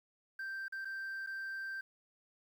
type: tone with dropouts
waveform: sine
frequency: 1568 Hz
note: G6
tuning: in tune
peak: -36 dBFS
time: 0.39-1.81 s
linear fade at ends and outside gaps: 5 ms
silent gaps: 0.682-0.723 / 0.848-0.853 / 1.264-1.271 s
effects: tanh soft clip ceiling -38 dBFS + 11-bit